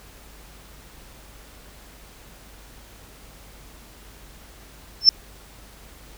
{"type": "tone with exponential growth", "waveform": "sine", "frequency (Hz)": 5340, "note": "E8", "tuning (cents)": 22, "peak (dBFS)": -3, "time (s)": [5.01, 5.09], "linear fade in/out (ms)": 1, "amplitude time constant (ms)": 17, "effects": ["added 50 Hz sine -48 dBFS peak until 6.17 s", "pink hiss -48 dBFS RMS until 6.17 s"]}